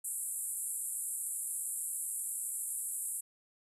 pink band-pass noise, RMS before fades -38 dBFS, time 0.04-3.21 s, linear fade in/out 10 ms, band 7800 to 12000 Hz, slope 96 dB/octave, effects none

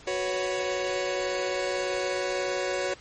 sawtooth chord, F# suspended fourth, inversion none, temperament just, 370 / 493.3 / 555 Hz, F#4 / B4 / C#5, 0 / -2 / +2 cents, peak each -27 / -30 / -25 dBFS, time 0.07-2.94 s, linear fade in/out 5 ms, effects pink hiss -50 dBFS RMS until 3 s + MP3 32 kbps

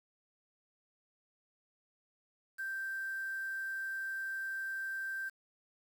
sine tone with quantisation, 1568 Hz, G6, in tune, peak -36 dBFS, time 2.58-5.3 s, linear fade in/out 20 ms, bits 9, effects none

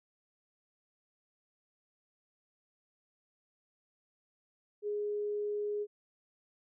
sine tone, 415.3 Hz, G#4, in tune, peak -32 dBFS, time 4.82-5.87 s, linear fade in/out 50 ms, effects none

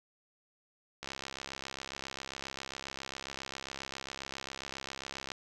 click train, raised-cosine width 0.2 ms, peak -22 dBFS, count 290, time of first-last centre 1.03-5.318 s, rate 67.4 Hz, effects none

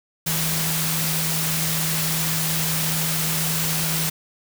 sine tone in noise, 160 Hz, D#3, 49 cents sharp, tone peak -26 dBFS, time 0.26-4.1 s, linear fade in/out 10 ms, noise white, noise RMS -24 dBFS, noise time 0.26-4.1 s, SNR -5 dB, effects none

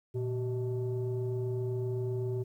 sine tone pair together, 117.7 / 380.9 Hz, A#2 / G4, +17 / -50 cents, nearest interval octave + minor sixth, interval 2033 cents, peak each -30 / -32 dBFS, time 0.14-2.44 s, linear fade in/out 20 ms, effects tanh soft clip ceiling -27 dBFS + 11-bit

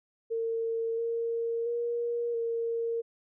sine tone with pitch steps, 455.7 / 462.3 / 472.9 / 461.9 Hz, A#4 / A#4 / A#4 / A#4, -39 / -14 / +25 / -16 cents, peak -28 dBFS, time 0.3-3.02 s, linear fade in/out 20 ms, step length 680 ms, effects none

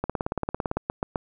two click trains, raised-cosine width 1 ms, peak -11 / -12 dBFS, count 4 / 13, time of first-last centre 0.77-1.158 / 0.04-0.714 s, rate 7.73 / 17.8 Hz, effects none

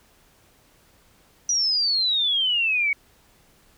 sine exponential sweep, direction down, 5900 to 2217 Hz, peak -19 dBFS, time 1.49-2.93 s, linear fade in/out 2 ms, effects pink hiss -58 dBFS RMS until 3.77 s

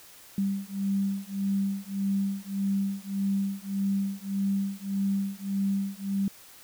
sine beating tone pair, 196 / 197.7 Hz, G3 / G3, 0 / +15 cents, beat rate 1.7 Hz, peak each -29 dBFS, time 0.38-6.28 s, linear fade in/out 2 ms, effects white hiss -51 dBFS RMS until 6.63 s

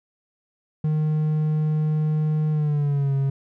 triangle tone with pitch glide, 153.9 to 137.11 Hz, D#3 to C#3, -19 to -19 cents, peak -17 dBFS, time 0.84-3.3 s, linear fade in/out 5 ms, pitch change -200 cents, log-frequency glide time 2.51-3.14 s, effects none

